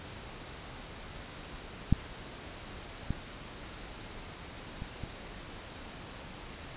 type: clicks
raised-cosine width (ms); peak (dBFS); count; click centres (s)
5; -10 / -18 / -25 / -26; 4; 1.926 / 3.106 / 4.821 / 5.037
effects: pink hiss -45 dBFS RMS until 6.76 s + resampled to 8000 Hz